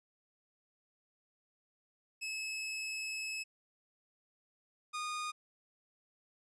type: tone pair in turn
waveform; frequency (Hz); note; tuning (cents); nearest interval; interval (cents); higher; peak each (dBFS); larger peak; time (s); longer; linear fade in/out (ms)
sawtooth; 2590 / 1228; E7 / D#6; -31 / -23; octave + minor second; 1292; first; -34 / -33; second; 2.21-3.44 / 4.93-5.32; first; 20
effects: resampled to 22050 Hz